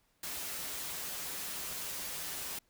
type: noise with comb filter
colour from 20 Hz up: white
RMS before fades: -40 dBFS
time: 0.23-2.59 s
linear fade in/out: 5 ms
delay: 8.8 ms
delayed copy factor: -0.6
effects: pink hiss -73 dBFS RMS until 2.69 s